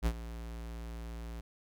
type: tone with ADSR envelope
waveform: square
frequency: 57.3 Hz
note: A#1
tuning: 29 cents flat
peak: -26 dBFS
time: 0.02-1.41 s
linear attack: 42 ms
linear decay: 62 ms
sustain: -15 dB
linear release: 8 ms
effects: none